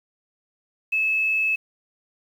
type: tone with quantisation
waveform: sine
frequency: 2601 Hz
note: E7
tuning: 24 cents flat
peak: -19 dBFS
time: 0.92-1.56 s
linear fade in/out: 10 ms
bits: 8
effects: none